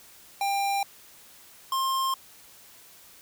square tone pair in turn, 795 / 1061.2 Hz, G5 / C6, +24 / +24 cents, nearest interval perfect fourth, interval 500 cents, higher second, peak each -25 dBFS, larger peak neither, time 0.41-0.83 / 1.72-2.14 s, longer neither, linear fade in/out 2 ms, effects white hiss -52 dBFS RMS until 3.21 s

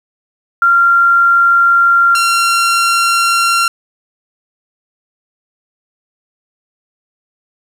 sine / sawtooth tone pair in turn, 1383 / 1372.7 Hz, F6 / F6, -17 / -30 cents, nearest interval unison, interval 13 cents, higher first, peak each -6 dBFS, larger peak neither, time 0.62-2.15 / 2.15-3.68 s, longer neither, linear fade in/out 2 ms, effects low-pass 12000 Hz 12 dB/octave + 7-bit

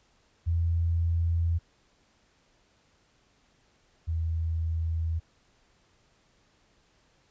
sine tone pair in turn, 84 / 81.7 Hz, E2 / E2, +33 / -15 cents, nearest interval unison, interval 48 cents, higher first, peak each -23 / -26 dBFS, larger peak first, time 0.46-1.59 / 4.07-5.2 s, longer neither, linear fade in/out 20 ms, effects pink hiss -66 dBFS RMS until 7.3 s + resampled to 16000 Hz

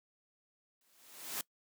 white noise with exponential growth, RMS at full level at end -36 dBFS, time 0.81-1.41 s, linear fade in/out 2 ms, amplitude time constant 130 ms, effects noise-tail reverb RT60 0.1 s tail -22 dB re dry + high-pass 200 Hz 12 dB/octave

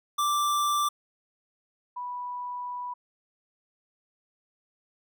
square / sine tone pair in turn, 1174.7 / 983.8 Hz, D6 / B5, 0 / -7 cents, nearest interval minor third, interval 307 cents, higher first, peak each -24 / -32 dBFS, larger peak first, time 0.18-0.89 / 1.96-2.94 s, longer second, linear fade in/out 10 ms, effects none

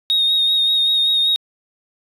sine tone with vibrato, 3729 Hz, A#7, in tune, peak -12 dBFS, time 0.1-1.36 s, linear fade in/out 0 ms, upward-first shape sine, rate 5.2 Hz, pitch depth 25 cents each way, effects tanh soft clip ceiling -10 dBFS

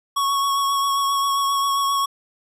square tone with vibrato, 1108.7 Hz, C#6, in tune, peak -19 dBFS, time 0.16-2.06 s, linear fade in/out 10 ms, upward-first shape triangle, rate 7.5 Hz, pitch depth 22 cents each way, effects resampled to 32000 Hz

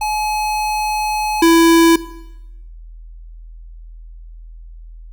square tone pair in turn, 850 / 332.1 Hz, G#5 / E4, +40 / +13 cents, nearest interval octave + major third, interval 1627 cents, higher first, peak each -18 / -8 dBFS, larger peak second, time 0.01-1.42 / 1.42-1.96 s, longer first, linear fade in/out 5 ms, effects noise-tail reverb RT60 0.9 s tail -17 dB re dry + added 41 Hz sine -33 dBFS peak until 5.12 s

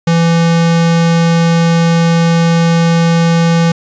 square tone, 167.3 Hz, E3, 26 cents sharp, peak -8 dBFS, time 0.07-3.72 s, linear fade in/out 5 ms, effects resampled to 16000 Hz + 8-bit

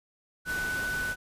sine tone in noise, 1494 Hz, F#6, 16 cents sharp, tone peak -29 dBFS, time 0.45-1.16 s, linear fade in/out 50 ms, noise pink, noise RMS -38 dBFS, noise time 0.45-1.16 s, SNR +6 dB, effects resampled to 32000 Hz

